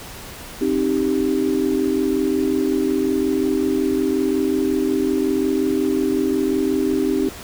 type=chord; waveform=sine; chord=C minor; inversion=none; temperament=equal with one note detuned; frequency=265.6 / 311.1 / 392 Hz; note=C4 / Eb4 / G4; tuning=+26 / 0 / 0 cents; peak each=-21 dBFS; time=0.61-7.29 s; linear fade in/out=5 ms; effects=pink hiss -36 dBFS RMS until 7.43 s